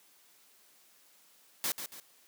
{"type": "noise with echo", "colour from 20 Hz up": "white", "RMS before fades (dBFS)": -32, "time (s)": [1.64, 1.72], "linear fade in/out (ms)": 0, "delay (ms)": 140, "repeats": 2, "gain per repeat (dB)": -8, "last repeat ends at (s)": 2, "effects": ["white hiss -63 dBFS RMS until 2.27 s", "high-pass 200 Hz 12 dB/octave"]}